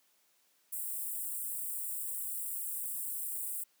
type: high-pass noise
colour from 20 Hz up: white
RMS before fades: -38 dBFS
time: 0.72-3.64 s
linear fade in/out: 10 ms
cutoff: 7800 Hz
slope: 96 dB/octave
effects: white hiss -71 dBFS RMS until 3.8 s + high-pass 200 Hz 12 dB/octave